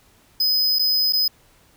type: tone with dropouts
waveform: square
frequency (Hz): 5030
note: D#8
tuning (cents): +18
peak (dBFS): -17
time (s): 0.4-1.28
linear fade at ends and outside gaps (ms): 5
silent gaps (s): 0.787-0.793 / 1.125-1.132
effects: pink hiss -56 dBFS RMS until 1.76 s